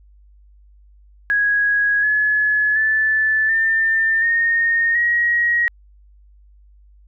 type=tone with pitch steps; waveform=sine; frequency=1659 / 1703.7 / 1749.5 / 1796.7 / 1845 / 1894.7 Hz; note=G#6 / G#6 / A6 / A6 / A#6 / A#6; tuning=-2 / +44 / -10 / +36 / -18 / +28 cents; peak=-14 dBFS; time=1.3-5.68 s; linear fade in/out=0 ms; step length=730 ms; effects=added 50 Hz sine -46 dBFS peak until 7.07 s